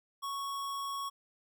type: tone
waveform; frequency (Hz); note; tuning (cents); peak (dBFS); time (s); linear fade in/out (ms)
square; 1108.7; C#6; 0; -36; 0.22-1.1; 20
effects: none